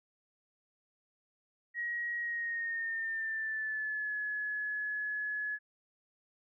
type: tone with pitch glide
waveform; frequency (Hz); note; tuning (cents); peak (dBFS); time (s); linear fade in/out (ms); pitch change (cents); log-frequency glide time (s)
sine; 1897 to 1699.8; A#6 to G#6; +30 to +40; -33; 1.74-5.59; 50; -190; 2.19-4.15
effects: none